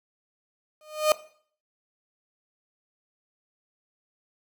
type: tone with exponential growth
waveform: 35% pulse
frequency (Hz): 613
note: D#5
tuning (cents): -26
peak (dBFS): -13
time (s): 0.81-1.12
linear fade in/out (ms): 1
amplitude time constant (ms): 66
effects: noise-tail reverb RT60 0.5 s tail -17 dB re dry